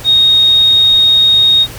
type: tone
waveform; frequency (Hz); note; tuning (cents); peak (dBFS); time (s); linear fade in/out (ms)
sine; 3729; A#7; 0; -5; 0.04-1.67; 50
effects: added 113 Hz sine -33 dBFS peak until 1.78 s + pink hiss -30 dBFS RMS until 1.78 s